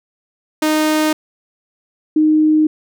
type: tone pair in turn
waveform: sawtooth / sine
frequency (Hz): 308.9 / 308.9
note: D#4 / D#4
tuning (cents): -12 / -12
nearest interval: unison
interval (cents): 0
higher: neither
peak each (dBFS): -9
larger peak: neither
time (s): 0.62-1.13 / 2.16-2.67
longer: neither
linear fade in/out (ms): 5
effects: none